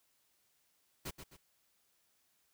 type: noise with echo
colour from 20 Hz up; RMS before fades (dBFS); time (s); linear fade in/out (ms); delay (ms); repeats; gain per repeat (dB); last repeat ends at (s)
pink; -42; 1.05-1.11; 10; 130; 2; -8; 1.37
effects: white hiss -75 dBFS RMS until 2.53 s